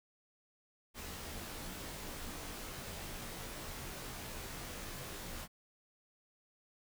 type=noise with comb filter; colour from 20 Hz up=pink; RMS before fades=-45 dBFS; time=0.94-5.48 s; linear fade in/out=50 ms; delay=19 ms; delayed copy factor=-1; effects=none